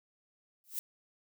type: noise with exponential growth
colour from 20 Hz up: violet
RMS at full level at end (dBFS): -32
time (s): 0.64-0.79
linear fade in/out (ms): 0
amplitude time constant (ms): 32
effects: none